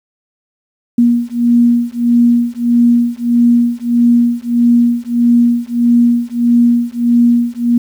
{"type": "beating tone pair", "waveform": "sine", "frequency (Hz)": [237.4, 239], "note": ["A#3", "A#3"], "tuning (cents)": [32, 43], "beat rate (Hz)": 1.6, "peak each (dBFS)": -11, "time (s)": [0.98, 7.78], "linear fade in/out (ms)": 5, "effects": ["7-bit"]}